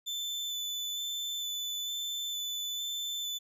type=tone with vibrato; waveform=35% pulse; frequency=3514 Hz; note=A7; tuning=3 cents flat; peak=-32 dBFS; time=0.06-3.39 s; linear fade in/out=20 ms; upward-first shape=square; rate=1.1 Hz; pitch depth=9 cents each way; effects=none